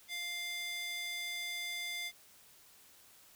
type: tone with high-pass filter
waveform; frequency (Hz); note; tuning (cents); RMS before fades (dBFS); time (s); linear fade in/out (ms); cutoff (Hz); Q
square; 698.5; F5; 0; -40; 0.08-2.12; 50; 2600; 3.2
effects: white hiss -61 dBFS RMS until 3.35 s